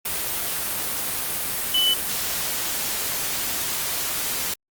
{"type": "tone in noise", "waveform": "sine", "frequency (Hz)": 3001, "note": "F#7", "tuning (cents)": 24, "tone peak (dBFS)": -17, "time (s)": [1.74, 1.94], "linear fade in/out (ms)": 5, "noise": "white", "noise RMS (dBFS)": -26, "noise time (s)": [0.05, 4.54], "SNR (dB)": 6, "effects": ["Opus 32 kbps"]}